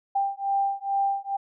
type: beating tone pair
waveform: sine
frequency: 790 / 792.3 Hz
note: G5 / G5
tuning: +13 / +18 cents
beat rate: 2.3 Hz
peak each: -26 dBFS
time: 0.15-1.37 s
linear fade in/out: 10 ms
effects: none